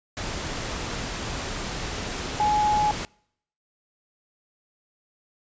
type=tone in noise; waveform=sine; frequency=842 Hz; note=G#5; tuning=24 cents sharp; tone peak=-19 dBFS; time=2.4-2.91 s; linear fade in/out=0 ms; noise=pink; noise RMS=-31 dBFS; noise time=0.17-3.05 s; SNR=+9 dB; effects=noise-tail reverb RT60 0.7 s tail -26 dB re dry + resampled to 16000 Hz